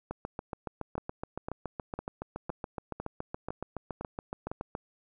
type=two click trains; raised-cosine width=1 ms; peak=-21 / -21 dBFS; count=34 / 8; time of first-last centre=0.11-4.751 / 0.98-4.515 s; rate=7.11 / 1.98 Hz; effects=none